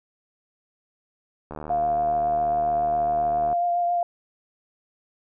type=click train; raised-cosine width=1 ms; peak=-21 dBFS; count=155; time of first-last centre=1.51-3.528 s; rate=76.3 Hz
type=tone with vibrato; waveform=sine; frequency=698.5 Hz; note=F5; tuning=in tune; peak=-20 dBFS; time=1.7-4.03 s; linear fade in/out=2 ms; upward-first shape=triangle; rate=7.3 Hz; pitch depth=20 cents each way
effects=none